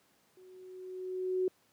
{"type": "tone with level ramp", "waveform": "sine", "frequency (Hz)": 370.4, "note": "F#4", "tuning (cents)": 2, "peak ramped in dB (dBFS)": [-54, -26], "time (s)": [0.37, 1.48], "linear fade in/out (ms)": 2, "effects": ["pink hiss -69 dBFS RMS until 1.72 s", "high-pass 150 Hz 12 dB/octave"]}